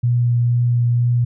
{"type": "tone with vibrato", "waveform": "sine", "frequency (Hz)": 120.4, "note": "B2", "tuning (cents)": -44, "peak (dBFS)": -13, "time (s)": [0.03, 1.25], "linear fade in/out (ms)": 10, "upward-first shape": "triangle", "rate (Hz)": 2.1, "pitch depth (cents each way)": 12, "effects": []}